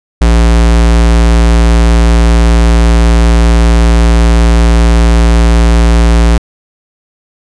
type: tone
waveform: square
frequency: 57.4 Hz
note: A#1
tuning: 26 cents flat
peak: -4 dBFS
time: 0.21-6.38 s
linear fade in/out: 5 ms
effects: resampled to 22050 Hz